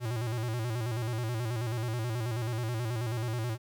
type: tone with vibrato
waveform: square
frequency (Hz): 116.54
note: A#2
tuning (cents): 0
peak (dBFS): -31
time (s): 0-3.58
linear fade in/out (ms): 50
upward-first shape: square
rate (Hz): 9.3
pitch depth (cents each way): 92
effects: 11-bit